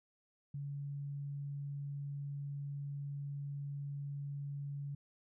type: tone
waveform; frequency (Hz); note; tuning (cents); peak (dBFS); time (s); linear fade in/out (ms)
sine; 141.9; C#3; +41; -39; 0.54-4.95; 5
effects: none